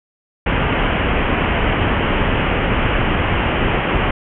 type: low-pass noise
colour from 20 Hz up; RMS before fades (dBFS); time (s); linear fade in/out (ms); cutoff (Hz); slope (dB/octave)
pink; -17; 0.46-4.11; 5; 3100; 96
effects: none